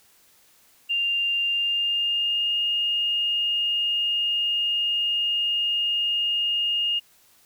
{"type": "tone with pitch glide", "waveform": "sine", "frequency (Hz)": [2794, 2840], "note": ["F7", "F7"], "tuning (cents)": [0, 28], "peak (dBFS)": -21, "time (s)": [0.89, 7], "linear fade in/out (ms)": 20, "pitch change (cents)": 28, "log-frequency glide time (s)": [1.46, 2.58], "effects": ["white hiss -58 dBFS RMS until 7.45 s"]}